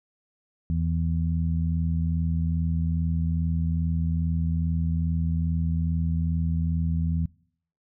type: harmonic tone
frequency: 82.41 Hz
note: E2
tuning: in tune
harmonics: 1 / 2 / 3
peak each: -25 / -26 / -37 dBFS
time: 0.7-7.26 s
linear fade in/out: 0 ms
effects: noise-tail reverb RT60 0.6 s tail -23 dB re dry